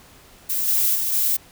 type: noise with level steps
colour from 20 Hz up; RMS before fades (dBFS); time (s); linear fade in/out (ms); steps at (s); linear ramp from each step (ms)
violet; -23 / -19 / -23 / -20; 0.49-1.37; 10; 0.67 / 0.94 / 1.12; 20
effects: pink hiss -49 dBFS RMS until 1.51 s